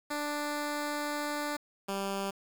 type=tone pair in turn; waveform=10% pulse; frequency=294.5 / 196.56 Hz; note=D4 / G3; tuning=+5 / +5 cents; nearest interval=perfect fifth; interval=700 cents; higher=first; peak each=-24 dBFS; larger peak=neither; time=0.1-1.57 / 1.88-2.31 s; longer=first; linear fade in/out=10 ms; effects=9-bit